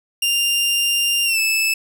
sawtooth tone with pitch glide, 2794 to 2622 Hz, F7 to E7, 0 to -10 cents, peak -13 dBFS, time 0.22-1.74 s, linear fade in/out 5 ms, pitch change -110 cents, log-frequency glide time 1.25-1.39 s, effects none

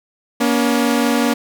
sawtooth tone pair together, 237.7 / 282.7 Hz, A#3 / C#4, +34 / +34 cents, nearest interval minor third, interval 300 cents, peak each -12 / -14 dBFS, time 0.4-1.34 s, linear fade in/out 10 ms, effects none

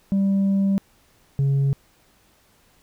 sine tone pair in turn, 196 / 138.16 Hz, G3 / C#3, 0 / -5 cents, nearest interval tritone, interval 605 cents, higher first, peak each -14 dBFS, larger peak neither, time 0.12-0.78 / 1.39-1.73 s, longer first, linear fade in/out 0 ms, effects tanh soft clip ceiling -16 dBFS + pink hiss -59 dBFS RMS until 2.82 s

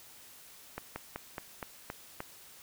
slowing click train, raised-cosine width 0.5 ms, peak -22 dBFS, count 7, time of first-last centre 0.78-2.204 s, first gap 180 ms, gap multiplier 1.11, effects white hiss -54 dBFS RMS until 2.62 s

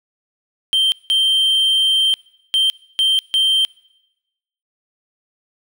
triangle tone bursts at uneven times, 3139 Hz, G7, 2 cents sharp, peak -11 dBFS, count 5, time 0.73-0.92 / 1.1-2.14 / 2.54-2.7 / 2.99-3.19 / 3.34-3.65 s, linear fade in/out 0 ms, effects noise-tail reverb RT60 1.0 s tail -24 dB re dry

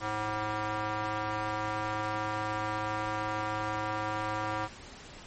square tone with band-pass filter, 107 Hz, A2, 48 cents flat, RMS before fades -33 dBFS, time 0-4.69 s, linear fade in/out 50 ms, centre 1100 Hz, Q 1.5, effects pink hiss -48 dBFS RMS until 5.26 s + MP3 32 kbps

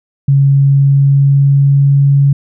sine tone with pitch glide, 138.59 to 139.96 Hz, C#3 to C#3, 0 to +17 cents, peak -5 dBFS, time 0.28-2.33 s, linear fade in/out 5 ms, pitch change +17 cents, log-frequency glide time 0.49-2.05 s, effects none

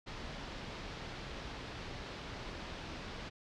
pink low-pass noise, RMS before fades -45 dBFS, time 0.06-3.3 s, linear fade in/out 20 ms, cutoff 4900 Hz, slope 24 dB/octave, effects none

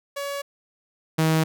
sawtooth tone pair in turn, 564 / 159.28 Hz, C#5 / D#3, +30 / +41 cents, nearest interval octave + minor seventh, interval 2189 cents, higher first, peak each -24 / -14 dBFS, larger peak second, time 0.16-0.42 / 1.18-1.44 s, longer neither, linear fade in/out 10 ms, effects none

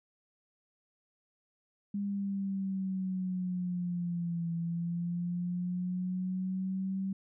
sine linear two-way sweep, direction down then up, 202.4 to 167.6 to 193.3 Hz, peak -31 dBFS, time 1.94-7.13 s, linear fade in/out 5 ms, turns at 4.53 s, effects none

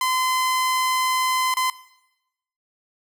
sawtooth tone with dropouts, 1027 Hz, C6, 33 cents flat, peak -16 dBFS, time 0.01-1.7 s, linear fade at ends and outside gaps 2 ms, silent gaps 1.54-1.569 s, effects noise-tail reverb RT60 0.9 s tail -18 dB re dry

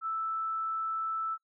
sine tone, 1318.5 Hz, E6, in tune, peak -30 dBFS, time 0.01-1.38 s, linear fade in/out 50 ms, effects noise-tail reverb RT60 0.1 s tail -25 dB re dry

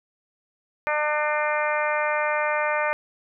harmonic tone, 300 Hz, D4, 37 cents sharp, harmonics 2 / 3 / 4 / 5 / 6 / 7 / 8, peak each -26 / -28 / -29 / -30 / -31 / -31 / -32 dBFS, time 0.87-2.93 s, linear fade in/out 0 ms, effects none

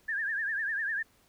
sine tone with vibrato, 1702 Hz, G#6, 42 cents sharp, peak -29 dBFS, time 0.08-1.03 s, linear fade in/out 10 ms, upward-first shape triangle, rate 10 Hz, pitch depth 150 cents each way, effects pink hiss -65 dBFS RMS until 1.28 s

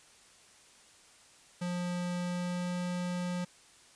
square tone with pitch glide, 177.2 to 178.23 Hz, F3 to F3, +25 to +35 cents, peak -33 dBFS, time 1.61-3.45 s, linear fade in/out 10 ms, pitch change +10 cents, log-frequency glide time 2.18-2.76 s, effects white hiss -59 dBFS RMS until 3.95 s + resampled to 22050 Hz

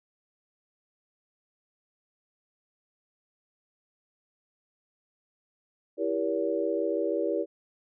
sine chord, E diminished seventh, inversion none, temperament just, 329.6 / 395.6 / 474.7 / 569.6 Hz, E4 / G4 / Bb4 / Db5, 0 / +16 / +31 / +47 cents, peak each -31 dBFS, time 5.97-7.46 s, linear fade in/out 50 ms, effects none

